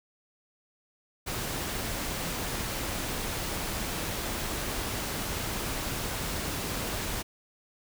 pink noise, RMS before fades -33 dBFS, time 1.26-7.23 s, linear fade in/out 20 ms, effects none

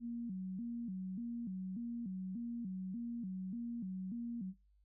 sine tone with vibrato, 210 Hz, G#3, 19 cents sharp, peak -39 dBFS, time 0-4.54 s, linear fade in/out 50 ms, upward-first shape square, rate 1.7 Hz, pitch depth 200 cents each way, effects noise-tail reverb RT60 0.2 s tail -20 dB re dry + added 50 Hz sine -67 dBFS peak until 4.84 s

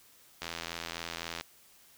click train, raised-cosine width 0.2 ms, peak -19 dBFS, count 84, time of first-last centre 0.42-1.41 s, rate 83.8 Hz, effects white hiss -60 dBFS RMS until 1.97 s

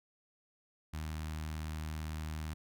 sawtooth tone with notch filter, 77.78 Hz, D#2, in tune, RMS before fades -40 dBFS, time 0.93-2.54 s, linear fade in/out 10 ms, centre 470 Hz, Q 0.83, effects none

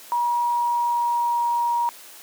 sine tone with pitch glide, 957 to 948.2 Hz, A#5 to A#5, +45 to +29 cents, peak -19 dBFS, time 0.12-1.89 s, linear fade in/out 0 ms, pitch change -16 cents, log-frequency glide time 0.25-1.47 s, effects white hiss -44 dBFS RMS until 2.22 s + high-pass 300 Hz 12 dB/octave

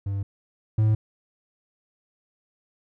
triangle tone pair in turn, 99 / 108.56 Hz, G2 / A2, +18 / -23 cents, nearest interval major second, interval 159 cents, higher second, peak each -23 / -15 dBFS, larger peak second, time 0.06-0.23 / 0.78-0.95 s, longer neither, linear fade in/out 5 ms, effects none

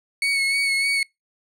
35% pulse tone with vibrato, 2212 Hz, C#7, 4 cents flat, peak -17 dBFS, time 0.22-1.03 s, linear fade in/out 2 ms, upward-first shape sine, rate 3.3 Hz, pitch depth 28 cents each way, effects noise-tail reverb RT60 0.2 s tail -26 dB re dry + low-pass 11000 Hz 12 dB/octave

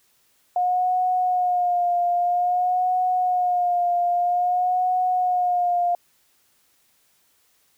sine tone with vibrato, 718 Hz, F5, 48 cents sharp, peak -18 dBFS, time 0.56-5.95 s, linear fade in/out 2 ms, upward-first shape sine, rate 0.51 Hz, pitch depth 38 cents each way, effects white hiss -63 dBFS RMS until 7.77 s

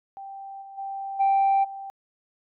sine tone with level steps, 784 Hz, G5, in tune, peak -36 / -40 / -30 / -16 / -34 dBFS, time 0.17-1.9 s, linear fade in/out 0 ms, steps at 0.61 / 0.77 / 1.19 / 1.63 s, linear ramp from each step 20 ms, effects tanh soft clip ceiling -15 dBFS

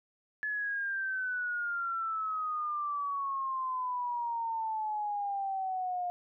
sine exponential sweep, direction down, 1718 to 708 Hz, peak -31 dBFS, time 0.43-6.1 s, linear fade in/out 0 ms, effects none

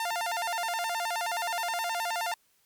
sawtooth tone with vibrato, 794 Hz, G5, 22 cents sharp, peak -25 dBFS, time 0-2.34 s, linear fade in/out 2 ms, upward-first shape square, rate 9.5 Hz, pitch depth 220 cents each way, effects white hiss -68 dBFS RMS until 2.65 s + MP3 96 kbps

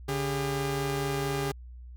sawtooth tone pair together, 142.31 / 402.5 Hz, C#3 / G4, +46 / +46 cents, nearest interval octave + tritone, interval 1800 cents, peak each -27 dBFS, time 0.08-1.52 s, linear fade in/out 10 ms, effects added 61 Hz sine -42 dBFS peak until 1.96 s

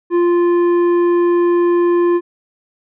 triangle tone with tanh clipping, 348 Hz, F4, 6 cents flat, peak -12 dBFS, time 0.1-2.21 s, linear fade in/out 50 ms, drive 13 dB, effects none

